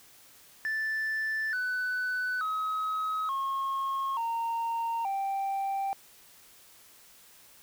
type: tone with pitch steps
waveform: sine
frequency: 1760 / 1497.2 / 1273.6 / 1083.4 / 921.6 / 784 Hz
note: A6 / F#6 / D#6 / C#6 / A#5 / G5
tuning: 0 / +20 / +40 / -40 / -20 / 0 cents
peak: -26 dBFS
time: 0.65-5.93 s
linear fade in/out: 0 ms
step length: 880 ms
effects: tanh soft clip ceiling -27 dBFS + white hiss -56 dBFS RMS until 7.62 s